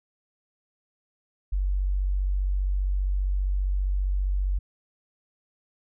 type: tone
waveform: sine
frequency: 47.53 Hz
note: F#1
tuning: 47 cents sharp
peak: -22 dBFS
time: 1.52-4.59 s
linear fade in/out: 10 ms
effects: none